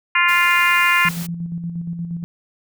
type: harmonic tone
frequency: 349.2 Hz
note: F4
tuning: in tune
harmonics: 3 / 4 / 5 / 6 / 7 / 8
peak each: -19 / -21 / -20 / -18 / -21 / -24 dBFS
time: 0.15-1.09 s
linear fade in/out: 5 ms
type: noise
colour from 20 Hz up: white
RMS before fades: -33 dBFS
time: 0.28-1.27 s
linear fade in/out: 10 ms
type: tone with tremolo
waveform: sine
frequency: 170 Hz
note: F3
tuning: 46 cents flat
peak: -22 dBFS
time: 1.05-2.24 s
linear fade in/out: 0 ms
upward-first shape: square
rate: 8.5 Hz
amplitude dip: 45%
effects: none